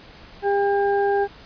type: harmonic tone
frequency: 401.1 Hz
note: G4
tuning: 40 cents sharp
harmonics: 1 / 2 / 4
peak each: -19 / -22 / -30 dBFS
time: 0.42-1.28 s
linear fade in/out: 50 ms
effects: pink hiss -45 dBFS RMS until 1.45 s + resampled to 11025 Hz